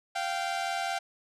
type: tone pair together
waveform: sawtooth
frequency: 694 / 778.7 Hz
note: F5 / G5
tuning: -11 / -12 cents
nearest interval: major second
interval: 199 cents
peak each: -29 / -28 dBFS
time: 0.15-0.99 s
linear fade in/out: 10 ms
effects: low-pass 8000 Hz 12 dB/octave